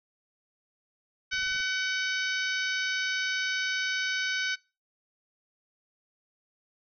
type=harmonic tone; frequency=755 Hz; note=F#5; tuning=35 cents sharp; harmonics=2 / 3 / 4 / 5 / 6 / 7 / 8; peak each=-30 / -34 / -36 / -38 / -40 / -41 / -42 dBFS; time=1.31-4.56 s; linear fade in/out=20 ms
type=noise bursts; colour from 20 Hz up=brown; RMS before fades=-48 dBFS; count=7; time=1.33-1.61 s; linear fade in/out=2 ms; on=22 ms; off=21 ms
effects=noise-tail reverb RT60 0.3 s tail -23 dB re dry